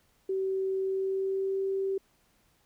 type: tone with pitch glide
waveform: sine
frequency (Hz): 382.7 to 387.4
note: G4 to G4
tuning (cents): -42 to -20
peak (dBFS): -27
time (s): 0.29-1.98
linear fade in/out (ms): 5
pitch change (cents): +22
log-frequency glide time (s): 0.79-1.61
effects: pink hiss -68 dBFS RMS until 2.65 s